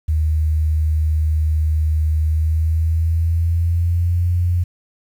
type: tone with pitch glide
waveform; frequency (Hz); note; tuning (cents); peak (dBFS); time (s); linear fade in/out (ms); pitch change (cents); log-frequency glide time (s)
sine; 77.78 to 87.81; D#2 to F2; 0 to +10; -14; 0.08-4.64; 10; +210; 2.2-4.31
effects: 8-bit

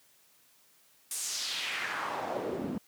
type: noise with band-pass filter sweep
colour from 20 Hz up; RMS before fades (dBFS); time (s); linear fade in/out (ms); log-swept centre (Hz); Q
pink; -35; 1.11-2.78; 2; 9800 to 210; 2.1
effects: white hiss -64 dBFS RMS until 2.87 s + high-pass 100 Hz 12 dB/octave

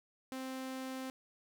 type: tone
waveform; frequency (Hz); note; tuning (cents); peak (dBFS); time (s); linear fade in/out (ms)
sawtooth; 261.6; C4; 0; -36; 0.32-1.1; 0
effects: none

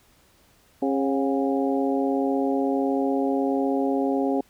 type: harmonic tone with a mistuned harmonic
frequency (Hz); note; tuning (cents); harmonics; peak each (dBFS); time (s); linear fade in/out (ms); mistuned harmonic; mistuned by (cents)
136.2; C#3; -30; 2 / 3 / 4 / 5 / 6; -23 / -27 / -29 / -31 / -33; 0.82-4.41; 5; 5; +86
effects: pink hiss -59 dBFS RMS until 4.49 s

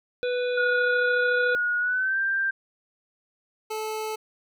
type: harmonic tone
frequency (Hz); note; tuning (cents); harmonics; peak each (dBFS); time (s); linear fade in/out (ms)
493.9; B4; 0; 1 / 3 / 5 / 7 / 8; -24 / -34 / -38 / -41 / -42; 0.23-1.55; 0
type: tone with pitch glide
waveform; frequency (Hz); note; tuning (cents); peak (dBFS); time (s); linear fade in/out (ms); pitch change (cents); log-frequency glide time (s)
sine; 1448 to 1579.1; F#6 to G6; -38 to +12; -22; 0.57-2.51; 10; +150; 1.79-2.19
type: tone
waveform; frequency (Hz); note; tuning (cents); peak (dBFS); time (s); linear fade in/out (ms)
25% pulse; 434.6; A4; -21; -25; 3.7-4.16; 10
effects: none

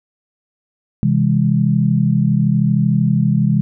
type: chord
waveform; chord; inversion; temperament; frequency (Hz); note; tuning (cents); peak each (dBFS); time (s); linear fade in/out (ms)
sine; C augmented; none; just; 130.81 / 163.52 / 204.4; C3 / E3 / G#3; 0 / -14 / -27; -16; 1.03-3.61; 0
effects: none

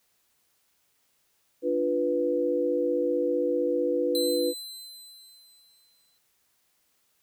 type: chord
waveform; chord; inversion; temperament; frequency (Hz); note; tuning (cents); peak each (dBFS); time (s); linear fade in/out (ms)
sine; B diminished; first; equal; 293.7 / 349.2 / 493.9; D4 / F4 / B4; 0 / 0 / 0; -30 / -29 / -25; 1.62-4.54; 50
type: tone with exponential decay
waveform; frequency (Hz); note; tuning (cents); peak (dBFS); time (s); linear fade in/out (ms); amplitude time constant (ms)
sawtooth; 4051; B7; +43; -25; 4.15-6.18; 1; 440
effects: white hiss -70 dBFS RMS until 7.22 s

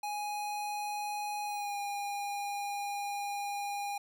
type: tone with pitch glide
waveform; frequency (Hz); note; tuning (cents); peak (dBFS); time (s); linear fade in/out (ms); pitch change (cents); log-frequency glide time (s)
square; 830.6 to 811.2; G#5 to G#5; 0 to -41; -35; 0.03-3.98; 5; -41; 1.45-1.77
effects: none

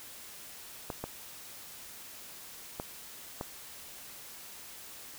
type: clicks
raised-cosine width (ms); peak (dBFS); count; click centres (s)
1; -21; 4; 0.902 / 1.04 / 2.799 / 3.411
effects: white hiss -48 dBFS RMS until 5.18 s

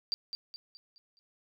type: tone with echo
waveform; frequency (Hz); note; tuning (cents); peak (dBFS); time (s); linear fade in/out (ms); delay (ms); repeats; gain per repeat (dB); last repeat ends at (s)
sine; 4694; D8; -2; -28; 0.12-0.14; 0; 210; 5; -7; 1.19
effects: none

